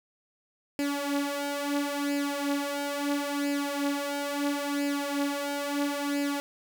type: tone with flanger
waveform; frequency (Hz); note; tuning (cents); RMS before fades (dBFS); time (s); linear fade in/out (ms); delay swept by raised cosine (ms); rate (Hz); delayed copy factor
sawtooth; 285.2; C#4; +49; -30; 0.79-6.4; 0; 0.41 to 5.71; 0.74; +0.7
effects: none